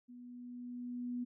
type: tone with level ramp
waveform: sine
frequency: 244.9 Hz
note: B3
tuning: 14 cents flat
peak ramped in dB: -50 to -35 dBFS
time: 0.08-1.25 s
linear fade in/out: 20 ms
effects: none